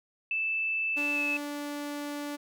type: tone with pitch glide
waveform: sine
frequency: 2637 to 2608 Hz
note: E7 to E7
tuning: 0 to -19 cents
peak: -27 dBFS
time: 0.31-1.37 s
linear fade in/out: 2 ms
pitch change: -19 cents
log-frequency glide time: 1.14-1.19 s
type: tone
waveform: sawtooth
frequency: 290.7 Hz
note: D4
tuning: 18 cents flat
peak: -30 dBFS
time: 0.96-2.37 s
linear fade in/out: 20 ms
effects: none